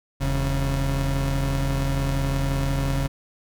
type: tone pair together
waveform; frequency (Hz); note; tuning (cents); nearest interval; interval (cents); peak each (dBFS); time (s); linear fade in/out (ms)
35% pulse; 40.7 / 136.9; E1 / C#3; -21 / -21; octave + major sixth; 2100; -23 / -22; 0.2-3.08; 20
effects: none